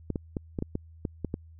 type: clicks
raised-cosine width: 3 ms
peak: -17 dBFS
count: 9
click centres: 0.103 / 0.158 / 0.368 / 0.588 / 0.624 / 0.754 / 1.052 / 1.247 / 1.341 s
effects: added 81 Hz sine -48 dBFS peak until 1.59 s